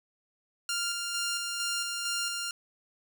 10% pulse tone with tremolo, 1396.9 Hz, F6, in tune, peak -21 dBFS, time 0.69-2.51 s, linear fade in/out 2 ms, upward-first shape square, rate 2.2 Hz, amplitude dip 30%, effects none

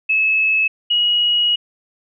sine tone pair in turn, 2594 / 2901 Hz, E7 / F#7, -28 / -35 cents, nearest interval major second, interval 193 cents, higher second, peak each -13 dBFS, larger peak neither, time 0.09-0.68 / 0.9-1.56 s, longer second, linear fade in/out 10 ms, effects none

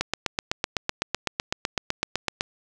click train, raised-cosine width 0.2 ms, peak -6 dBFS, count 20, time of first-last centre 0.01-2.409 s, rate 7.92 Hz, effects none

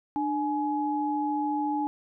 sine tone pair together, 297.7 / 842 Hz, D4 / G#5, +24 / +24 cents, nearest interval octave + tritone, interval 1800 cents, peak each -28 / -28 dBFS, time 0.16-1.87 s, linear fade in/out 0 ms, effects none

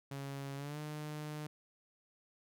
sawtooth tone with pitch glide, 138.59 to 151.13 Hz, C#3 to D3, 0 to +50 cents, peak -37 dBFS, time 0.11-1.47 s, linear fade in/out 5 ms, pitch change +150 cents, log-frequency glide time 0.56-0.79 s, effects none

